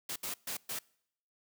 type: noise bursts at uneven times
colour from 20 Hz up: white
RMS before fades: -38 dBFS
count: 4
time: 0.09-0.16 / 0.23-0.34 / 0.47-0.57 / 0.69-0.79 s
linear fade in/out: 5 ms
effects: noise-tail reverb RT60 0.7 s tail -25 dB re dry + high-pass 100 Hz 12 dB/octave